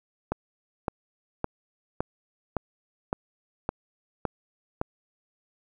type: click train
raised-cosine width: 1 ms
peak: -12 dBFS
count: 9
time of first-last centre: 0.32-4.814 s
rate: 1.78 Hz
effects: 9-bit